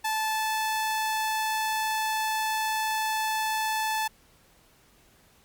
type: tone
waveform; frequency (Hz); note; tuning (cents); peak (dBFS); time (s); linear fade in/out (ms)
sawtooth; 873; A5; -14; -22; 0.04-4.08; 10
effects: pink hiss -60 dBFS RMS until 5.44 s + Opus 48 kbps